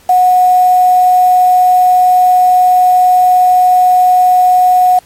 sine tone with quantisation, 731 Hz, F#5, 21 cents flat, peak -4 dBFS, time 0.09-4.99 s, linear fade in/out 5 ms, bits 4, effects pink hiss -44 dBFS RMS until 5.05 s + MP3 64 kbps

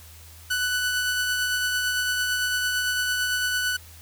sawtooth tone with tremolo, 1489 Hz, F#6, 11 cents sharp, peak -18 dBFS, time 0.5-3.77 s, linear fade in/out 10 ms, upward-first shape triangle, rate 8.9 Hz, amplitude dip 30%, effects added 81 Hz sine -46 dBFS peak until 4.01 s + white hiss -49 dBFS RMS until 4.01 s

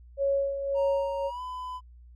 sine tone with tremolo, 554 Hz, C#5, 1 cent flat, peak -22 dBFS, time 0.17-1.31 s, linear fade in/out 50 ms, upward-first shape sine, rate 1.8 Hz, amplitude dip 60%
triangle tone with pitch glide, 933 to 1005.8 Hz, A#5 to B5, +1 to +31 cents, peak -32 dBFS, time 0.74-1.81 s, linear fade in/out 50 ms, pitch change +130 cents, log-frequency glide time 1.26-1.41 s
effects added 60 Hz sine -48 dBFS peak until 2.15 s

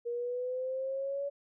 sine exponential sweep, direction up, 472.1 to 568 Hz, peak -32 dBFS, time 0.05-1.3 s, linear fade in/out 20 ms, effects none

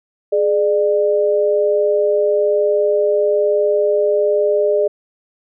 sine tone pair together, 418.6 / 597.5 Hz, G#4 / D5, +14 / +30 cents, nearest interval tritone, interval 616 cents, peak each -15 dBFS, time 0.32-4.88 s, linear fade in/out 10 ms, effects none

